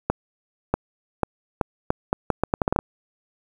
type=accelerating click train; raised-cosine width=1 ms; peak=-5 dBFS; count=14; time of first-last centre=0.1-2.79 s; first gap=640 ms; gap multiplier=0.77; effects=7-bit